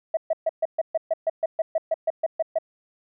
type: tone bursts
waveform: sine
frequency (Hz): 646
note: E5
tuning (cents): -35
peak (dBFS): -18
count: 16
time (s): 0.14-2.586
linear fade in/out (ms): 5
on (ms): 31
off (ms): 130
effects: tanh soft clip ceiling -14 dBFS